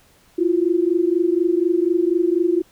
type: tone pair together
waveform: sine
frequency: 334.9 / 359 Hz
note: E4 / F4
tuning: +27 / +48 cents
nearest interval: minor second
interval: 121 cents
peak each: -18 dBFS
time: 0.38-2.62 s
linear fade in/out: 10 ms
effects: pink hiss -55 dBFS RMS until 2.71 s